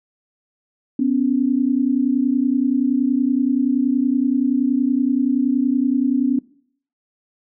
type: tone pair together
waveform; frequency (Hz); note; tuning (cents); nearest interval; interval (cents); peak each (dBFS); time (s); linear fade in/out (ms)
sine; 250.2 / 280.8; B3 / C#4; +23 / +22; major second; 199; -18; 0.99-6.39; 5
effects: noise-tail reverb RT60 0.6 s tail -22 dB re dry